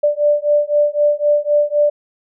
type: beating tone pair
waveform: sine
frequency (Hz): 587.3 / 591.2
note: D5 / D5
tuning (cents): 0 / +11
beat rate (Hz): 3.9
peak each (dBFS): -15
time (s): 0.03-1.9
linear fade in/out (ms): 10
effects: none